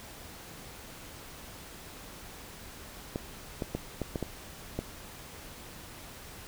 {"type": "clicks", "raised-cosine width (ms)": 2, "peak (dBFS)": -18, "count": 7, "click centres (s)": [3.159, 3.622, 3.75, 4.017, 4.158, 4.227, 4.79], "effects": ["pink hiss -47 dBFS RMS until 6.47 s"]}